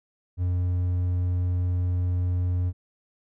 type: tone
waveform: triangle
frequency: 89.5 Hz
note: F2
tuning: 43 cents sharp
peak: -20 dBFS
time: 0.37-2.73 s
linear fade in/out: 50 ms
effects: none